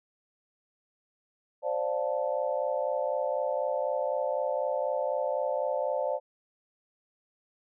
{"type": "chord", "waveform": "sine", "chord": "D minor seventh", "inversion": "third", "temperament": "equal", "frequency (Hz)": [523.3, 587.3, 698.5, 880], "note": ["C5", "D5", "F5", "A5"], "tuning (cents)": [0, 0, 0, 0], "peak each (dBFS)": [-31, -30, -36, -36], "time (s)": [1.62, 6.2], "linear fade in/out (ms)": 50, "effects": []}